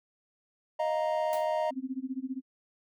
triangle chord, Eb suspended second, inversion none, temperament just, 622.3 / 700 / 933.4 Hz, Eb5 / F5 / Bb5, 0 / +4 / +2 cents, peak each -27 / -32 / -31 dBFS, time 0.79-1.71 s, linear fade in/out 10 ms
white noise with exponential decay, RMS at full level -40 dBFS, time 1.33-1.51 s, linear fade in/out 0 ms, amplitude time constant 38 ms
sine tone with tremolo, 261.6 Hz, C4, in tune, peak -29 dBFS, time 1.7-2.42 s, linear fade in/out 50 ms, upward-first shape sine, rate 15 Hz, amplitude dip 95%
effects none

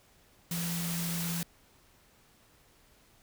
sine tone in noise, 170 Hz, F3, 46 cents flat, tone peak -33 dBFS, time 0.51-1.43 s, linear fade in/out 2 ms, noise white, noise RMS -37 dBFS, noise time 0.51-1.43 s, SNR +1 dB, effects pink hiss -63 dBFS RMS until 3.22 s

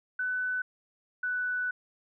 sine tone pair in turn, 1500 / 1488.8 Hz, F#6 / F#6, +23 / +10 cents, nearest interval unison, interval 13 cents, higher first, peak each -28 dBFS, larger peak neither, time 0.19-0.62 / 1.23-1.71 s, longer second, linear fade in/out 5 ms, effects none

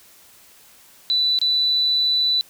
sine tone with dropouts, 3977 Hz, B7, 11 cents sharp, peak -16 dBFS, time 1.1-2.41 s, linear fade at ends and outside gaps 0 ms, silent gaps 1.388-1.415 s, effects white hiss -50 dBFS RMS until 2.49 s

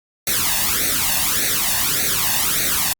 white noise with flanger, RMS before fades -19 dBFS, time 0.27-2.93 s, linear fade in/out 2 ms, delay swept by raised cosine 0.48 to 1.13 ms, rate 1.7 Hz, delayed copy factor +0.8, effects Opus 48 kbps

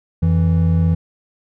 triangle tone pair together, 87.56 / 164.81 Hz, F2 / E3, +5 / 0 cents, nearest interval major seventh, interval 1095 cents, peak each -13 dBFS, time 0.22-0.95 s, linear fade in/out 10 ms, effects none

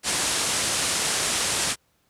white low-pass noise, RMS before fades -25 dBFS, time 0.03-1.76 s, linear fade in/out 50 ms, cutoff 10000 Hz, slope 48 dB/octave, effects pink hiss -67 dBFS RMS until 2.09 s + high-pass 60 Hz 12 dB/octave

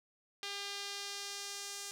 sawtooth tone with band-pass filter sweep, 401.4 Hz, G4, 41 cents sharp, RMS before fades -43 dBFS, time 0.43-1.91 s, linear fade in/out 0 ms, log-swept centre 3800 to 6900 Hz, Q 1.4, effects none

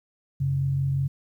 sine tone pair together, 91.3 / 136.8 Hz, F#2 / C#3, -23 / -23 cents, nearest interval perfect fifth, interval 700 cents, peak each -32 / -22 dBFS, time 0.4-1.08 s, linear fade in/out 10 ms, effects 10-bit

